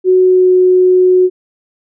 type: tone with pitch glide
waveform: sine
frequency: 370 to 367 Hz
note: F#4 to F#4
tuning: 0 to -14 cents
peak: -5 dBFS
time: 0.04-1.3 s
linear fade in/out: 50 ms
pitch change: -14 cents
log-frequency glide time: 0.2-0.52 s
effects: none